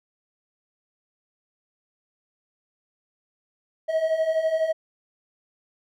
triangle beating tone pair, 631 / 643 Hz, D#5 / E5, +24 / -43 cents, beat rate 12 Hz, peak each -25 / -20 dBFS, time 3.88-4.73 s, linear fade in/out 20 ms, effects none

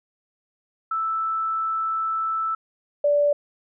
sine tone pair in turn, 1318.5 / 581.8 Hz, E6 / D5, 0 / -16 cents, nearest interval octave + major second, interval 1416 cents, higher first, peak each -22 / -16 dBFS, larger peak second, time 0.91-2.55 / 3.04-3.33 s, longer first, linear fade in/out 5 ms, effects none

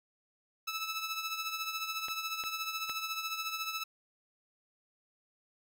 15% pulse tone with tremolo, 1309 Hz, E6, 13 cents flat, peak -26 dBFS, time 0.67-3.84 s, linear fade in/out 10 ms, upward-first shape triangle, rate 14 Hz, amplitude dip 65%
clicks, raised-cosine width 0.3 ms, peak -27 dBFS, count 3, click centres 2.084 / 2.438 / 2.896 s
effects none

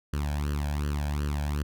sawtooth tone with flanger, 73 Hz, D2, 10 cents flat, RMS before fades -29 dBFS, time 0.13-1.63 s, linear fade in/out 5 ms, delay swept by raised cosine 0.66 to 1.26 ms, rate 2.7 Hz, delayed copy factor +0.9, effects none

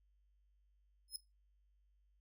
25% pulse tone with exponential growth, 5140 Hz, E8, 45 cents flat, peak -32 dBFS, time 1.08-1.16 s, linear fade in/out 2 ms, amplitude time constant 17 ms, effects noise-tail reverb RT60 0.2 s tail -17 dB re dry + added 50 Hz sine -70 dBFS peak until 2.2 s

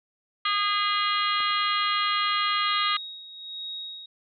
harmonic tone, 409.5 Hz, G#4, 24 cents flat, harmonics 3 / 4 / 5 / 6 / 7 / 8 / 9 / 10, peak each -25 / -36 / -31 / -38 / -33 / -30 / -40 / -33 dBFS, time 0.45-2.97 s, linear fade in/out 5 ms
clicks, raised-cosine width 0.5 ms, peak -27 / -34 dBFS, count 2, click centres 1.404 / 1.508 s
sine tone with tremolo, 3775 Hz, A#7, 21 cents sharp, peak -32 dBFS, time 2.66-4.06 s, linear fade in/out 5 ms, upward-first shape sine, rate 1.2 Hz, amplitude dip 65%
effects none

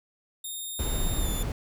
5% pulse tone with pitch glide, 3679 to 3521 Hz, A#7 to A7, -24 to 0 cents, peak -27 dBFS, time 0.44-1.43 s, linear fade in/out 5 ms, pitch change -76 cents, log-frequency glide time 1.19-1.28 s
brown noise, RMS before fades -28 dBFS, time 0.79-1.52 s, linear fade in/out 2 ms
effects none

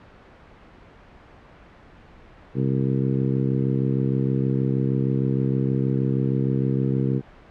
harmonic tone, 66.4 Hz, C2, 26 cents sharp, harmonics 2 / 3 / 4 / 5 / 6 / 7, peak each -22 / -26 / -28 / -30 / -32 / -33 dBFS, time 2.54-7.22 s, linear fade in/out 50 ms, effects pink hiss -48 dBFS RMS until 7.5 s + low-pass 2000 Hz 12 dB/octave

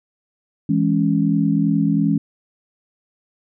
sine chord, C# minor, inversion first, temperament equal, 164.81 / 207.7 / 277.2 Hz, E3 / G#3 / C#4, 0 / 0 / 0 cents, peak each -19 dBFS, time 0.69-2.18 s, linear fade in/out 5 ms, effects none

